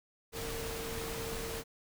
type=tone in noise; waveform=sine; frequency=455.4 Hz; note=A#4; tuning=40 cents flat; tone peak=-41 dBFS; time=0.32-1.64 s; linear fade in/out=50 ms; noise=pink; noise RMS=-40 dBFS; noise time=0.32-1.64 s; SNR=-4 dB; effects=none